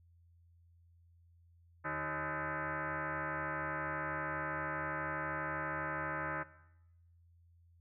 sine tone with frequency modulation, 153.2 Hz, D#3, 27 cents flat, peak -35 dBFS, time 1.84-6.44 s, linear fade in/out 20 ms, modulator 234 Hz, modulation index 7.4, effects noise-tail reverb RT60 0.9 s tail -18 dB re dry + added 85 Hz sine -62 dBFS peak until 7.8 s

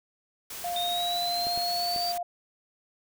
white noise, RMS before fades -39 dBFS, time 0.5-2.18 s, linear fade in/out 5 ms
sine tone, 701 Hz, F5, 6 cents sharp, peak -29 dBFS, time 0.64-2.23 s, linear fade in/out 5 ms
sine linear sweep, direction up, 3646 to 4671 Hz, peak -29 dBFS, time 0.76-2.12 s, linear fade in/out 2 ms
clicks, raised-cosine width 2 ms, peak -28 dBFS, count 3, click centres 1.469 / 1.576 / 1.962 s
effects none

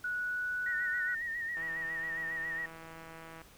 sine tone with pitch glide, 1468 to 1479.9 Hz, F#6 to F#6, -14 to 0 cents, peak -32 dBFS, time 0.04-1.15 s, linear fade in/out 5 ms, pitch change +14 cents, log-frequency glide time 0.14-0.63 s
sine tone with vibrato, 1864.7 Hz, A#6, in tune, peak -34 dBFS, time 0.66-2.66 s, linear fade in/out 5 ms, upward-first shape sine, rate 7.3 Hz, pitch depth 56 cents each way
click train, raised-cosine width 0.5 ms, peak -34 dBFS, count 302, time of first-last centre 1.57-3.417 s, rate 163 Hz
effects pink hiss -58 dBFS RMS until 3.57 s

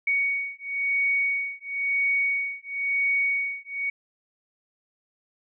sine beating tone pair, 2236 / 2236.98 Hz, C#7 / C#7, +14 / +15 cents, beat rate 0.98 Hz, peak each -26 dBFS, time 0.07-3.9 s, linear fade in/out 5 ms, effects none

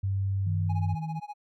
sine tone with pitch glide, 97.4 to 96.62 Hz, G2 to G2, -11 to -25 cents, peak -25 dBFS, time 0.03-0.95 s, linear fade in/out 10 ms, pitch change -14 cents, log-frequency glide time 0.44-0.63 s
sine tone, 158.6 Hz, D#3, 33 cents sharp, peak -31 dBFS, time 0.46-1.2 s, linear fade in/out 10 ms
triangle tone with tremolo, 830.6 Hz, G#5, in tune, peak -32 dBFS, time 0.69-1.34 s, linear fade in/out 10 ms, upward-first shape sine, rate 15 Hz, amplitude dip 95%
effects none

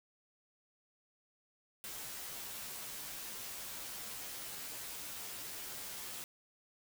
white noise with comb filter, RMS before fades -45 dBFS, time 1.84-6.24 s, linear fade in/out 0 ms, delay 12 ms, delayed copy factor -0.75, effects none

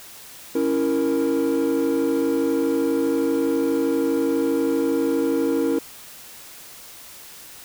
triangle chord, A# diminished, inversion first, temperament equal, 277.2 / 329.6 / 466.2 Hz, C#4 / E4 / A#4, 0 / 0 / 0 cents, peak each -20 dBFS, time 0.55-5.79 s, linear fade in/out 5 ms, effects tanh soft clip ceiling -12 dBFS + white hiss -42 dBFS RMS until 7.64 s

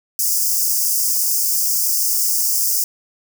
white high-pass noise, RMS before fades -18 dBFS, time 0.19-2.84 s, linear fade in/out 2 ms, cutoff 4900 Hz, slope 96 dB/octave, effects none

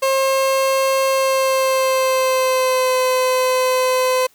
30% pulse tone with pitch glide, 535 to 511.7 Hz, C5 to C5, +38 to -39 cents, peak -12 dBFS, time 0.02-4.27 s, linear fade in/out 10 ms, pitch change -77 cents, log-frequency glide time 1.08-2.96 s, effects white hiss -55 dBFS RMS until 4.34 s

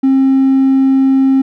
triangle tone, 267.4 Hz, C4, 38 cents sharp, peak -4 dBFS, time 0.03-1.42 s, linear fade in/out 10 ms, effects tanh soft clip ceiling -2 dBFS

